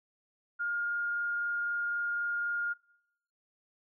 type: tone with frequency modulation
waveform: sine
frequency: 1416 Hz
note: F6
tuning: 23 cents sharp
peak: -30 dBFS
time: 0.59-2.74 s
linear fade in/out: 20 ms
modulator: 23.9 Hz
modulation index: 0.25
effects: noise-tail reverb RT60 0.8 s tail -25 dB re dry